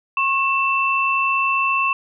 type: tone pair together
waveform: sine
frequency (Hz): 1087.3 / 2665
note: C#6 / E7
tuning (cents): -34 / +18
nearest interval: octave + major third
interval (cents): 1552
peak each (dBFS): -19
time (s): 0.17-1.93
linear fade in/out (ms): 2
effects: none